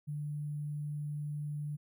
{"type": "tone with sample-and-hold", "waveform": "sine", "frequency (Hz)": 148, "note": "D3", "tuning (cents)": 14, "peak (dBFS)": -35, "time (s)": [0.07, 1.77], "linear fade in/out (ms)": 20, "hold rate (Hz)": 11025, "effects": []}